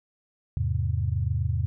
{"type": "chord", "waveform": "sine", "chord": "E augmented", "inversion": "none", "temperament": "equal", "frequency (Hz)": [82.41, 103.83, 130.81], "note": ["E2", "G#2", "B#2"], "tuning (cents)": [0, 0, 0], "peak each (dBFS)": [-27, -27, -29], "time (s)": [0.57, 1.66], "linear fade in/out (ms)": 0, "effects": []}